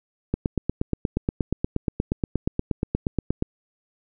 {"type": "click train", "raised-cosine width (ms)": 3, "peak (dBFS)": -9, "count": 27, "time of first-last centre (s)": [0.34, 3.424], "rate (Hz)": 8.43, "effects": []}